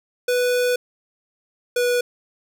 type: tone pair in turn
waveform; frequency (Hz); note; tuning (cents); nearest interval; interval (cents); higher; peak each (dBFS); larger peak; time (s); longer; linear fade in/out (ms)
square; 493.9 / 488.5; B4 / B4; 0 / -19; unison; 19; first; -18; neither; 0.28-0.76 / 1.76-2.01; first; 5
effects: none